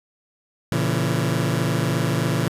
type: chord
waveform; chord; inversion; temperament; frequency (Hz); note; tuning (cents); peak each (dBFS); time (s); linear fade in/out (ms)
sawtooth; A# diminished; none; just; 116.54 / 139.85 / 167.82; A#2 / C#3 / E3; 0 / +16 / +31; -20; 0.72-2.48; 0
effects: resampled to 32000 Hz